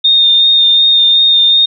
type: tone with vibrato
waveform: sine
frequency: 3657 Hz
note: A#7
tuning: 34 cents flat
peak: -5 dBFS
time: 0.04-1.66 s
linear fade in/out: 10 ms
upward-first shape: sine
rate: 2.7 Hz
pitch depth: 17 cents each way
effects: none